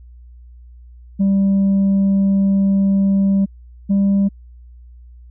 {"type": "tone pair in turn", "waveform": "sine", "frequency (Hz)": [196, 197.93], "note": ["G3", "G3"], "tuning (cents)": [0, 17], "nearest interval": "unison", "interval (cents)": 17, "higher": "second", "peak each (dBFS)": -9, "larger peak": "neither", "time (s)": [[1.19, 3.46], [3.89, 4.29]], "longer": "first", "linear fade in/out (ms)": 20, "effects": ["tanh soft clip ceiling -11 dBFS", "added 60 Hz sine -38 dBFS peak until 5.3 s"]}